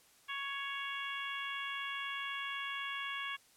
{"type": "harmonic tone", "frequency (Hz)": 556, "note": "C#5", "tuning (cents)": 5, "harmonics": [2, 3, 4, 5, 6], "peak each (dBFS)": [-43, -43, -44, -44, -46], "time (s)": [0.28, 3.37], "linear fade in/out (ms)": 20, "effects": ["white hiss -65 dBFS RMS until 3.56 s", "low-pass 12000 Hz 12 dB/octave"]}